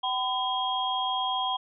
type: tone cluster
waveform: sine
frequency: 764 / 1009 / 3255 Hz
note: G5 / B5 / G#7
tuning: -45 / +37 / -36 cents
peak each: -30 dBFS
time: 0.03-1.57 s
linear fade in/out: 10 ms
effects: none